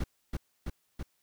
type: noise with echo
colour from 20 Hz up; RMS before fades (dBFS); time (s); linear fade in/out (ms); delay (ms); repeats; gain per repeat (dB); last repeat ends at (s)
brown; -31; 0-0.04; 5; 330; 3; -2; 1.03
effects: white hiss -74 dBFS RMS until 1.22 s